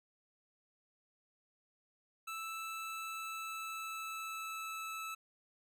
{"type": "tone with pitch glide", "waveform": "25% pulse", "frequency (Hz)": [1318.5, 1308.6], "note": ["E6", "E6"], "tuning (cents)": [0, -13], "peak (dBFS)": -37, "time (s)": [2.27, 5.15], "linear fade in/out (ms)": 10, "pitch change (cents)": -13, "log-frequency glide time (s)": [2.66, 4.96], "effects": []}